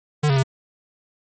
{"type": "tone with pitch steps", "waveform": "square", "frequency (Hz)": [149.6, 136.9, 133.3], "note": ["D3", "C#3", "C3"], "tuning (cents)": [32, -21, 33], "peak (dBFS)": -16, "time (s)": [0.23, 0.431], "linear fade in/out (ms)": 10, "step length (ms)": 67, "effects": ["MP3 32 kbps"]}